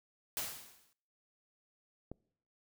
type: noise with exponential decay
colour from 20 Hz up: white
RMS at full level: -35 dBFS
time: 0.37-0.93 s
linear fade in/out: 0 ms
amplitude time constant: 120 ms
type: click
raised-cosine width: 2 ms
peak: -30 dBFS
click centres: 2.116 s
effects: noise-tail reverb RT60 0.7 s tail -25 dB re dry